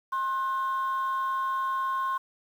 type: tone pair together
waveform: sine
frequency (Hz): 1065.3 / 1489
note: C6 / F#6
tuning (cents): +31 / +11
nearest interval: tritone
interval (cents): 580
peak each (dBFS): -25 / -35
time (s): 0.12-2.18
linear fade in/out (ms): 10
effects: tanh soft clip ceiling -22 dBFS + 9-bit